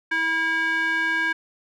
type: tone with band-pass filter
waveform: square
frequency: 324.6 Hz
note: E4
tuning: 27 cents flat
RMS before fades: -23 dBFS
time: 0.11-1.33 s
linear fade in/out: 10 ms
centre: 1800 Hz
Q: 9.4
effects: none